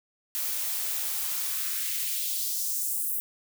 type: noise with high-pass filter sweep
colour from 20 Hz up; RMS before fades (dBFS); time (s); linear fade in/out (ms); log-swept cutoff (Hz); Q
blue; -30; 0.35-3.2; 0; 210 to 12000; 1.4
effects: none